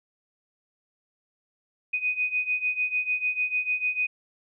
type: beating tone pair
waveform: sine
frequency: 2489 / 2495.7 Hz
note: D#7 / D#7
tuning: 0 / +5 cents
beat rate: 6.7 Hz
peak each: -29 / -26 dBFS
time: 1.93-4.07 s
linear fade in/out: 10 ms
effects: none